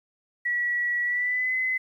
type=tone with pitch glide; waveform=sine; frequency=1934 to 2032 Hz; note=B6 to B6; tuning=-37 to +49 cents; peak=-23 dBFS; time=0.45-1.78 s; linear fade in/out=10 ms; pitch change=+86 cents; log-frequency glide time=1.03-1.54 s; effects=10-bit